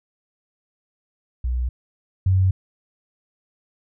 sine tone pair in turn, 61.5 / 94.1 Hz, B1 / F#2, -7 / +30 cents, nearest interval perfect fifth, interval 737 cents, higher second, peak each -20 / -14 dBFS, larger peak second, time 1.44-1.69 / 2.26-2.51 s, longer neither, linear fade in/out 5 ms, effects none

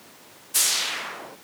blue noise with low-pass filter sweep, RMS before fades -25 dBFS, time 0.54-1.36 s, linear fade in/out 20 ms, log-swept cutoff 12000 to 470 Hz, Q 1.1, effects pink hiss -48 dBFS RMS until 1.43 s + high-pass 200 Hz 12 dB/octave

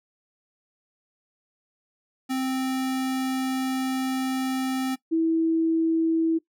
square / sine tone pair in turn, 261.6 / 325.9 Hz, C4 / E4, 0 / -20 cents, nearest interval major third, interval 380 cents, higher second, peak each -25 / -19 dBFS, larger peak second, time 2.29-4.96 / 5.11-6.39 s, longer first, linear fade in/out 20 ms, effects noise-tail reverb RT60 0.1 s tail -19 dB re dry

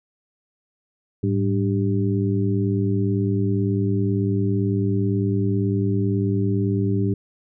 harmonic tone with a mistuned harmonic, 98 Hz, G2, in tune, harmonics 1 / 2 / 3 / 4, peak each -21 / -24 / -26 / -27 dBFS, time 1.23-7.14 s, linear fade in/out 5 ms, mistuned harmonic 1, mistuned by +140 cents, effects none

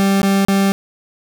40% pulse tone with dropouts, 196.1 Hz, G3, 1 cent sharp, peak -11 dBFS, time 0-0.72 s, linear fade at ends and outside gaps 0 ms, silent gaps 0.217-0.231 / 0.45-0.484 s, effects none

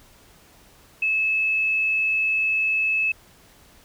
sine tone, 2600 Hz, E7, 24 cents flat, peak -19 dBFS, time 1.02-3.12 s, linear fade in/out 5 ms, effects pink hiss -53 dBFS RMS until 3.84 s

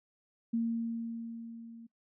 sine tone with level ramp, 230.1 Hz, A#3, 22 cents flat, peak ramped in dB -27 to -47 dBFS, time 0.53-1.87 s, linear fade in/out 10 ms, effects noise-tail reverb RT60 0.1 s tail -23 dB re dry

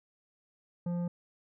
sine tone with tanh clipping, 174.3 Hz, F3, 3 cents flat, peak -32 dBFS, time 0.86-1.08 s, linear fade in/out 5 ms, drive 10 dB, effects none

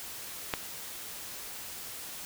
click, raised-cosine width 0.3 ms, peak -12 dBFS, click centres 0.538 s, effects white hiss -42 dBFS RMS until 2.25 s

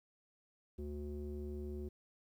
square tone with low-pass filter, 73.4 Hz, D2, in tune, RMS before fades -43 dBFS, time 0.78-1.89 s, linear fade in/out 10 ms, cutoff 350 Hz, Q 4.1, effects 12-bit

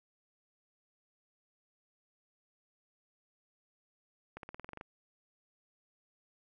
accelerating click train, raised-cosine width 0.5 ms, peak -29 dBFS, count 10, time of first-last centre 4.37-4.811 s, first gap 62 ms, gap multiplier 0.94, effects none

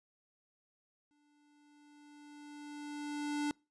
square tone with exponential growth, 293.7 Hz, D4, in tune, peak -32 dBFS, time 1.11-3.51 s, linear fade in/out 0 ms, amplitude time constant 520 ms, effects noise-tail reverb RT60 0.3 s tail -26 dB re dry + resampled to 22050 Hz

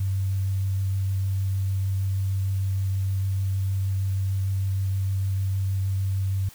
sine tone with vibrato, 96.5 Hz, G2, 27 cents flat, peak -22 dBFS, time 0-6.49 s, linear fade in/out 5 ms, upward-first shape triangle, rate 6.5 Hz, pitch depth 12 cents each way, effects white hiss -49 dBFS RMS until 6.54 s

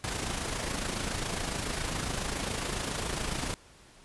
pink noise with amplitude modulation, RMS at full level -31 dBFS, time 0.04-3.54 s, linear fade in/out 0 ms, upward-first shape sine, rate 27.2 Hz, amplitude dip 50%, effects pink hiss -56 dBFS RMS until 4.04 s + resampled to 24000 Hz

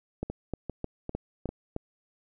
two click trains, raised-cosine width 2 ms, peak -18 / -20 dBFS, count 6 / 4, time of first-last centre 0.23-1.764 / 0.3-1.49 s, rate 3.26 / 2.52 Hz, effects none

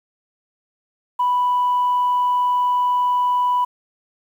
sine tone, 987.8 Hz, B5, in tune, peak -14 dBFS, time 1.19-3.65 s, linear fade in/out 10 ms, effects tanh soft clip ceiling -12 dBFS + 8-bit

